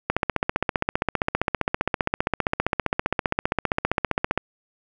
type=click train; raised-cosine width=0.5 ms; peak=-5 dBFS; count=66; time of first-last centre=0.1-4.376 s; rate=15.2 Hz; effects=none